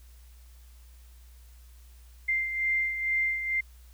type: beating tone pair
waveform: sine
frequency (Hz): 2093 / 2095.2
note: C7 / C7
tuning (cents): 0 / +2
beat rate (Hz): 2.2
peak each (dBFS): -26 / -34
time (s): 2.28-3.61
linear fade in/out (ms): 10
effects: added 60 Hz sine -49 dBFS peak until 3.93 s + white hiss -62 dBFS RMS until 3.93 s